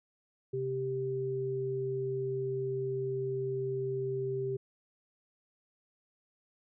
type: tone pair together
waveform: sine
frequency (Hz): 132.18 / 392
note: C3 / G4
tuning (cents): +18 / 0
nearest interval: octave + perfect fifth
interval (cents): 1882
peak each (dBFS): -37 / -32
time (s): 0.53-4.57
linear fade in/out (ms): 10
effects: none